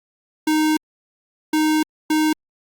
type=tone bursts at uneven times; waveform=square; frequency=310 Hz; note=D#4; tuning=6 cents flat; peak=-16 dBFS; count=3; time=0.47-0.77 / 1.53-1.83 / 2.1-2.33 s; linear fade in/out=5 ms; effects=Opus 48 kbps